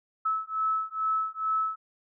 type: beating tone pair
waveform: sine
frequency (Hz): 1300 / 1302.3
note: E6 / E6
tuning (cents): -24 / -21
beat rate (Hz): 2.3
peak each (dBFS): -29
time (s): 0.25-1.76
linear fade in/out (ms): 10
effects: none